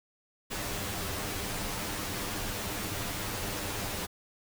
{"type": "noise with comb filter", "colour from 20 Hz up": "pink", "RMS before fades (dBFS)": -35, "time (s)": [0.5, 4.07], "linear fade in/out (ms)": 20, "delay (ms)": 10, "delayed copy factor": 0.6, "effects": []}